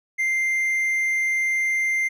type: tone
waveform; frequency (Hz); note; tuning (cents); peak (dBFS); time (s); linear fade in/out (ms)
triangle; 2093; C7; 0; -18; 0.18-2.09; 20
effects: none